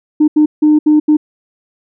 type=tone bursts at uneven times; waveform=sine; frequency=303.3 Hz; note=D#4; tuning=44 cents flat; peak=-4 dBFS; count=5; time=0.2-0.28 / 0.36-0.46 / 0.62-0.79 / 0.86-1 / 1.08-1.17 s; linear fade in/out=10 ms; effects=tanh soft clip ceiling -2 dBFS